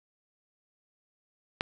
click, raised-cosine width 0.3 ms, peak -12 dBFS, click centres 1.609 s, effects 8-bit

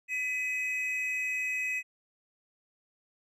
triangle tone pair together, 2003 / 2536 Hz, B6 / D#7, +24 / +32 cents, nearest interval major third, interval 408 cents, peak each -34 / -29 dBFS, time 0.08-1.83 s, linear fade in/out 50 ms, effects none

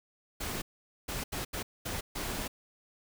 pink noise bursts at uneven times, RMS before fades -36 dBFS, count 6, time 0.4-0.62 / 1.08-1.24 / 1.32-1.45 / 1.53-1.63 / 1.85-2.01 / 2.15-2.48 s, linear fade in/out 10 ms, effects none

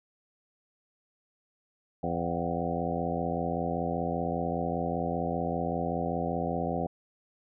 harmonic tone with a mistuned harmonic, 85.1 Hz, F2, 44 cents flat, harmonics 1 / 2 / 3 / 4 / 5 / 6 / 7 / 8 / 9, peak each -40 / -34 / -36 / -39 / -39 / -36 / -38 / -36 / -37 dBFS, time 2.03-6.87 s, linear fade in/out 5 ms, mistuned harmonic 8, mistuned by +73 cents, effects none

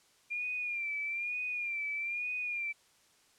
sine tone with vibrato, 2394 Hz, D7, 33 cents sharp, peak -33 dBFS, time 0.3-2.73 s, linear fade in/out 20 ms, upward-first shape sine, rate 1.1 Hz, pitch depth 66 cents each way, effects white hiss -66 dBFS RMS until 3.38 s + low-pass 9000 Hz 12 dB/octave

